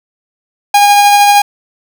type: tone with tremolo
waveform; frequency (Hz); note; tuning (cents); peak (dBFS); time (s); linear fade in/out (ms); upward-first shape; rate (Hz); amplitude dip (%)
45% pulse; 816; G#5; -31; -3; 0.74-1.42; 5; sine; 13; 25
effects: none